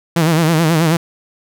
sawtooth tone with vibrato, 162.2 Hz, E3, 28 cents flat, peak -7 dBFS, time 0.16-0.97 s, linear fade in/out 5 ms, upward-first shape sine, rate 9.3 Hz, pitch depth 95 cents each way, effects none

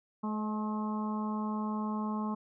harmonic tone with a mistuned harmonic, 214 Hz, A3, 48 cents flat, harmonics 1 / 2 / 3 / 4 / 5 / 6, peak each -32 / -45 / -48 / -42 / -40 / -50 dBFS, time 0.23-2.35 s, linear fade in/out 10 ms, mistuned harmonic 3, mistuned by -27 cents, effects none

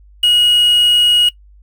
triangle tone with quantisation, 2893 Hz, F#7, 40 cents flat, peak -7 dBFS, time 0.23-1.29 s, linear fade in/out 5 ms, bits 5, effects noise-tail reverb RT60 0.1 s tail -19 dB re dry + added 50 Hz sine -41 dBFS peak until 1.62 s

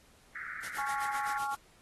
white band-pass noise, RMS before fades -42 dBFS, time 0.35-1.38 s, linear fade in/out 5 ms, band 1300 to 2100 Hz, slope 96 dB/octave
white noise with tremolo, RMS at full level -43 dBFS, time 0.62-1.56 s, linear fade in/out 20 ms, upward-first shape sine, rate 7.8 Hz, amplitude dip 90%
harmonic tone, 277.2 Hz, C#4, in tune, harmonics 3 / 4 / 5, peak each -34 / -38 / -38 dBFS, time 0.78-1.55 s, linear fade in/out 5 ms
effects pink hiss -63 dBFS RMS until 1.81 s + AAC 32 kbps

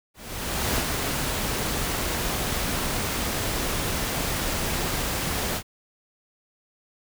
pink noise with ADSR envelope, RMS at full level -24 dBFS, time 0.14-5.63 s, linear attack 630 ms, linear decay 65 ms, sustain -3 dB, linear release 68 ms, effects none

